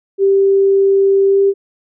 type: tone with pitch glide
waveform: sine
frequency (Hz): 392 to 395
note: G4 to G4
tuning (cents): 0 to +13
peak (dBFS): -8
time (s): 0.18-1.54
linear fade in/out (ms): 50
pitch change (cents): +13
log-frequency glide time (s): 1.27-1.41
effects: none